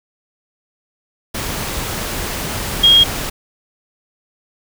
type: tone in noise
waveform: sine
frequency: 3260 Hz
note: G#7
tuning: 33 cents flat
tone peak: -6 dBFS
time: 2.83-3.04 s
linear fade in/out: 10 ms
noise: pink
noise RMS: -23 dBFS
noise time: 1.34-3.3 s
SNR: +14 dB
effects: none